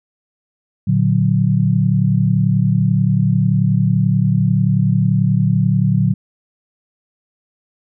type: chord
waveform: sine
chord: Bb augmented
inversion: none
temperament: equal with one note detuned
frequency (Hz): 115.54 / 146.83 / 185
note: Bb2 / D3 / F#3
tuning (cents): -15 / 0 / 0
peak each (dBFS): -16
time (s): 0.87-6.14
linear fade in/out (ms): 10
effects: none